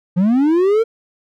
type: linear sweep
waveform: triangle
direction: up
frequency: 168.7 to 463.5 Hz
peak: -9 dBFS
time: 0.16-0.84 s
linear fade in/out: 20 ms
effects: none

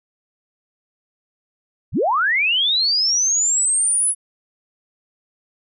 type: linear sweep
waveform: sine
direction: up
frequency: 40.59 to 10350 Hz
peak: -15 dBFS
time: 1.92-4.15 s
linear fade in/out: 50 ms
effects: none

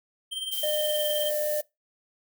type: tone with tremolo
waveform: square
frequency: 3140 Hz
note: G7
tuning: 2 cents sharp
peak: -28 dBFS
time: 0.31-1.31 s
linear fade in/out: 20 ms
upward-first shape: triangle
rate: 19 Hz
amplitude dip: 70%
type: noise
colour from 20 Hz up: violet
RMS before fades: -33 dBFS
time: 0.51-1.62 s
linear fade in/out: 20 ms
type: tone with pitch glide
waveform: triangle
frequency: 606 to 599.7 Hz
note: D#5 to D5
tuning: -46 to +36 cents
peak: -24 dBFS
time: 0.63-1.61 s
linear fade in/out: 5 ms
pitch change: -18 cents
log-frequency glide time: 0.83-1.09 s
effects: noise-tail reverb RT60 0.2 s tail -22 dB re dry

